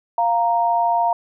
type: tone pair together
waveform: sine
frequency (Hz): 698 / 931.7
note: F5 / A#5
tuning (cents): -1 / -1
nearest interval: perfect fourth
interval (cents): 500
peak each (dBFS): -18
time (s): 0.18-1.13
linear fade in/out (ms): 2
effects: none